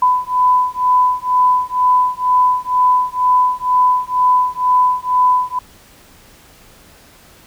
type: beating tone pair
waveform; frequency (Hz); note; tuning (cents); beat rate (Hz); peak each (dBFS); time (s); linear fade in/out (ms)
sine; 1000 / 1002.1; B5 / B5; +21 / +25; 2.1; -14; 0.02-5.59; 5
effects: pink hiss -45 dBFS RMS until 7.46 s